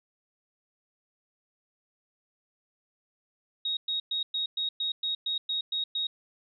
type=tone bursts; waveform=sine; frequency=3766 Hz; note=A#7; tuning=17 cents sharp; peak=-27 dBFS; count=11; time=3.65-6.07 s; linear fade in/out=5 ms; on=120 ms; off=110 ms; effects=none